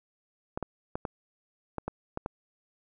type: clicks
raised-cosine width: 1 ms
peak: -18 dBFS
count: 8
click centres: 0.575 / 0.627 / 0.955 / 1.052 / 1.783 / 1.88 / 2.174 / 2.261 s
effects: none